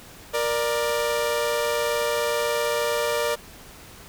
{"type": "tone pair together", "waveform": "sawtooth", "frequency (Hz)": [469.8, 591.9], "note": ["A#4", "D5"], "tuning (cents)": [13, 13], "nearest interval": "major third", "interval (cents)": 400, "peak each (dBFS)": -21, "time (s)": [0.33, 3.36], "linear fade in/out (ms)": 20, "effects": ["pink hiss -45 dBFS RMS until 4.08 s"]}